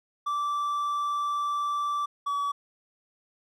triangle tone pair in turn, 1166 / 1140.7 Hz, D6 / C#6, -13 / +49 cents, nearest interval unison, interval 38 cents, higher first, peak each -24 dBFS, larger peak neither, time 0.26-2.06 / 2.26-2.52 s, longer first, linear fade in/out 10 ms, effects none

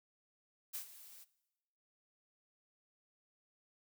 blue noise with ADSR envelope, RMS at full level -41 dBFS, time 0.73-1.25 s, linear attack 21 ms, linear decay 100 ms, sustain -15 dB, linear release 25 ms, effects noise-tail reverb RT60 1.0 s tail -19 dB re dry

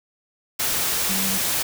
sine tone in noise, 192.3 Hz, G3, 33 cents flat, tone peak -28 dBFS, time 1.09-1.38 s, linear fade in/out 10 ms, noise white, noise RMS -23 dBFS, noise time 0.59-1.63 s, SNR -8 dB, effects none

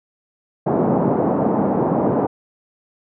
pink band-pass noise, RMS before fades -18 dBFS, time 0.66-2.27 s, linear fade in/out 10 ms, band 150 to 850 Hz, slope 24 dB/octave, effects none

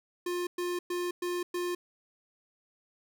square tone bursts, 353.9 Hz, F4, 23 cents sharp, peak -31 dBFS, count 5, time 0.26-1.75 s, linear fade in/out 5 ms, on 210 ms, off 110 ms, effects none

